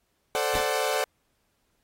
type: chord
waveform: sawtooth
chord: D dominant seventh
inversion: second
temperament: equal with one note detuned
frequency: 440 / 523.3 / 587.3 / 746 Hz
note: A4 / C5 / D5 / F#5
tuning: 0 / 0 / 0 / +14 cents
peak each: -26 dBFS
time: 0.35-1.04 s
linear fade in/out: 0 ms
type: noise with exponential decay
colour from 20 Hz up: pink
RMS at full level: -28 dBFS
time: 0.55-0.7 s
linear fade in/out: 1 ms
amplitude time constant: 31 ms
effects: pink hiss -73 dBFS RMS until 1.83 s + AAC 48 kbps